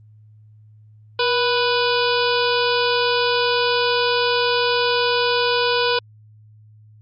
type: harmonic tone with a mistuned harmonic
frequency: 493.9 Hz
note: B4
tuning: in tune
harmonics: 1 / 2 / 3 / 5 / 6 / 7 / 8 / 9 / 10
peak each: -20 / -23 / -25 / -27 / -28 / -28 / -29 / -30 / -30 dBFS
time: 1.19-5.99 s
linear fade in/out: 5 ms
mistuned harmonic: 1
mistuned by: -48 cents
effects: added 107 Hz sine -45 dBFS peak until 7.01 s + Opus 32 kbps